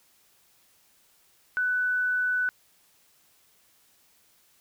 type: tone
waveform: sine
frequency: 1493 Hz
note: F#6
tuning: 15 cents sharp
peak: -23 dBFS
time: 1.57-2.49 s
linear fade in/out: 0 ms
effects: white hiss -63 dBFS RMS until 4.6 s